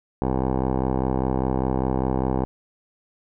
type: tone with low-pass filter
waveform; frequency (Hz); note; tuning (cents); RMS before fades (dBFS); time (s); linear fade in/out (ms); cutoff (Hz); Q
10% pulse; 65; C2; -11; -23; 0.22-2.45; 0; 720; 3.3
effects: none